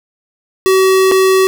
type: tone with dropouts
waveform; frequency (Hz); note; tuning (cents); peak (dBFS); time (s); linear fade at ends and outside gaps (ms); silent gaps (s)
square; 379.5; F#4; +44; -8; 0.66-1.47; 0; 1.114-1.119
effects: none